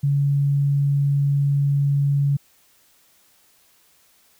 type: tone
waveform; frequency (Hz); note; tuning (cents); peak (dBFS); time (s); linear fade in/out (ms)
sine; 141.3; C#3; +34; -16; 0.03-2.37; 10
effects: white hiss -58 dBFS RMS until 4.39 s